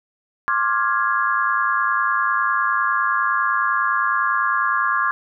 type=chord; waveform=sine; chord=D half-diminished seventh; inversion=third; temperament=equal with one note detuned; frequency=1064.8 / 1174.7 / 1396.9 / 1661.2 Hz; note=C6 / D6 / F6 / Ab6; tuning=+30 / 0 / 0 / 0 cents; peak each=-22 / -22 / -24 / -22 dBFS; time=0.48-5.11 s; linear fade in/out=0 ms; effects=none